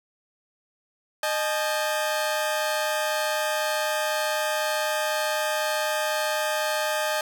sawtooth tone cluster, 614 / 860 / 1582 Hz, D#5 / A5 / G6, -23 / -40 / +15 cents, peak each -22 / -26 / -28 dBFS, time 1.23-7.21 s, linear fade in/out 2 ms, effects none

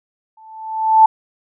sine tone with exponential growth, 880 Hz, A5, in tune, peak -3 dBFS, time 0.37-1.06 s, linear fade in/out 5 ms, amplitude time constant 150 ms, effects none

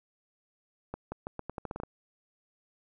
accelerating click train, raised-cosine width 1 ms, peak -22 dBFS, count 11, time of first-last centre 0.94-1.835 s, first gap 180 ms, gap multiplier 0.83, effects none

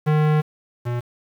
square tone pair in turn, 152.7 / 120.85 Hz, D#3 / B2, -32 / -37 cents, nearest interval major third, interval 405 cents, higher first, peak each -16 / -23 dBFS, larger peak first, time 0.06-0.42 / 0.85-1.01 s, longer first, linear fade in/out 20 ms, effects low-pass 2000 Hz 12 dB/octave + 7-bit

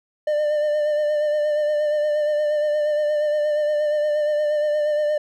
triangle tone with vibrato, 599 Hz, D5, 34 cents sharp, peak -16 dBFS, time 0.27-5.18 s, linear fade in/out 5 ms, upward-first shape sine, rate 8.5 Hz, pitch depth 28 cents each way, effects none

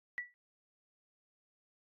sine tone with exponential decay, 1950 Hz, B6, 23 cents flat, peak -32 dBFS, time 0.18-0.34 s, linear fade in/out 0 ms, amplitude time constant 33 ms, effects AAC 48 kbps

